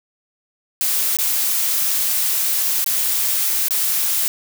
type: noise with dropouts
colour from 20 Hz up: blue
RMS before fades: -19 dBFS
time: 0.81-4.28 s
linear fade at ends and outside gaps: 0 ms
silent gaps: 1.169-1.187 / 2.843-2.862 / 3.684-3.708 s
effects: none